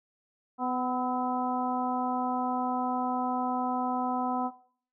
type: harmonic tone with a mistuned harmonic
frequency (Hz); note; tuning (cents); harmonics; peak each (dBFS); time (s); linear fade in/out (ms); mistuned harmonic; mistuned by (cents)
251.1; B3; +29; 1 / 2 / 3 / 4 / 5; -32 / -40 / -31 / -34 / -38; 0.58-4.51; 50; 5; +46
effects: noise-tail reverb RT60 0.5 s tail -17 dB re dry